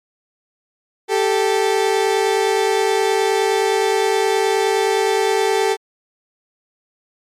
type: tone pair together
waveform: 30% pulse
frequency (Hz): 390.4 / 440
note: G4 / A4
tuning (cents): -7 / 0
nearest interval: major second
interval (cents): 207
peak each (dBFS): -15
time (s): 1.08-5.77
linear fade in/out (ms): 50
effects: low-pass 10000 Hz 12 dB/octave + MP3 96 kbps